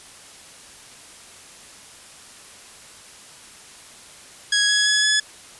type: tone with pitch steps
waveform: 15% pulse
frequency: 1661.2 / 1675.7 / 1690.2 / 1704.9 Hz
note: G#6 / G#6 / G#6 / G#6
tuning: 0 / +15 / +30 / +45 cents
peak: -10 dBFS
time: 4.52-5.2 s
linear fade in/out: 5 ms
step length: 170 ms
effects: white hiss -44 dBFS RMS until 5.59 s + resampled to 24000 Hz